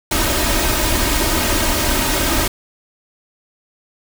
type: noise with comb filter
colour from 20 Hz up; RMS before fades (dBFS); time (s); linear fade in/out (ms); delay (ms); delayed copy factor
pink; -17; 0.11-2.48; 5; 3.2; +0.65
effects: none